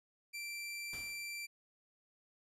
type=tone; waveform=sawtooth; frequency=2349 Hz; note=D7; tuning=in tune; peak=-38 dBFS; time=0.33-1.47 s; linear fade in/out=20 ms
type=noise with exponential decay; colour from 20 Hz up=pink; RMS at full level=-50 dBFS; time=0.93-1.38 s; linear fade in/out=2 ms; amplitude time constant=97 ms
effects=resampled to 32000 Hz